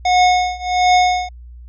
square tone with tremolo, 727 Hz, F#5, 31 cents flat, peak -9 dBFS, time 0.05-1.29 s, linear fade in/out 5 ms, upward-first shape triangle, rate 1.4 Hz, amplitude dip 95%, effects added 60 Hz sine -34 dBFS peak until 1.68 s + resampled to 16000 Hz

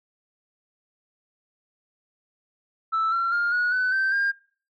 sine tone with pitch steps, 1318.5 / 1362.6 / 1408.2 / 1455.4 / 1504.1 / 1554.4 / 1606.5 Hz, E6 / F6 / F6 / F#6 / F#6 / G6 / G6, 0 / -43 / +14 / -29 / +28 / -15 / +42 cents, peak -19 dBFS, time 2.92-4.32 s, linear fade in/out 20 ms, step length 200 ms, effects noise-tail reverb RT60 0.4 s tail -19 dB re dry + tanh soft clip ceiling -18 dBFS

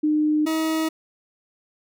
sine / 40% pulse tone pair in turn, 303.9 / 318.4 Hz, D#4 / D#4, -41 / +40 cents, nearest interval minor second, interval 81 cents, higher second, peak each -17 / -20 dBFS, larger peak first, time 0.03-0.46 / 0.46-0.89 s, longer neither, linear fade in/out 10 ms, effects none

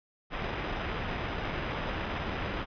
pink noise with sample-and-hold, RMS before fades -34 dBFS, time 0.3-2.66 s, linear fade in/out 50 ms, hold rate 4410 Hz, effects resampled to 11025 Hz

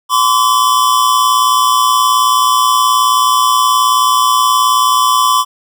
square tone pair together, 1025.2 / 1144 Hz, C6 / D6, -36 / -46 cents, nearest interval major second, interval 190 cents, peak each -12 dBFS, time 0.09-5.45 s, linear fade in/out 50 ms, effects none

